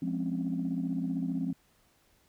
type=chord; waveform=sine; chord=Db major seventh; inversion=first; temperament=equal; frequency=174.61 / 207.7 / 261.6 / 277.2 Hz; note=F3 / Ab3 / C4 / Db4; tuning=0 / 0 / 0 / 0 cents; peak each=-33 / -37 / -32 / -38 dBFS; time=0.02-1.53 s; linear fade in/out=5 ms; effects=tanh soft clip ceiling -22 dBFS + pink hiss -67 dBFS RMS until 2.28 s